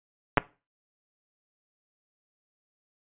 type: clicks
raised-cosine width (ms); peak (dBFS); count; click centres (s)
0.5; -4; 2; 0.373 / 0.38
effects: noise-tail reverb RT60 0.3 s tail -19 dB re dry + resampled to 8000 Hz